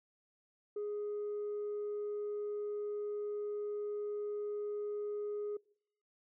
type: tone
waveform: sine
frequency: 415.3 Hz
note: G#4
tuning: in tune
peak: -34 dBFS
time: 0.76-5.57 s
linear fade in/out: 5 ms
effects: noise-tail reverb RT60 0.7 s tail -26 dB re dry + tanh soft clip ceiling -34 dBFS